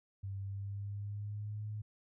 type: tone with pitch glide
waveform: sine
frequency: 98 to 106.25 Hz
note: G2 to G#2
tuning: 0 to +40 cents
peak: -38 dBFS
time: 0.23-1.82 s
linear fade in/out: 10 ms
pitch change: +140 cents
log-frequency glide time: 0.41-1.67 s
effects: none